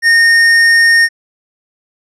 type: tone with hard clipping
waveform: triangle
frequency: 1840 Hz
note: A#6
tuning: 23 cents flat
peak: -7 dBFS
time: 0.02-1.09 s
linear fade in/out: 50 ms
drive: 14 dB
effects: low-pass 10000 Hz 12 dB/octave